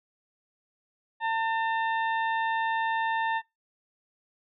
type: harmonic tone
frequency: 900 Hz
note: A5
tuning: 39 cents sharp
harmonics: 1 / 2 / 3 / 4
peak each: -26 / -31 / -42 / -42 dBFS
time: 1.2-3.42 s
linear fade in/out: 50 ms
effects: noise-tail reverb RT60 0.2 s tail -22 dB re dry